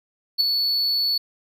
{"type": "tone with ADSR envelope", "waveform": "triangle", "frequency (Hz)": 4435, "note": "C#8", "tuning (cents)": 0, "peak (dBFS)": -12, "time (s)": [0.38, 1.18], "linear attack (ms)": 26, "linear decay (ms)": 8, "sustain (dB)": -6, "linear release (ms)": 6, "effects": []}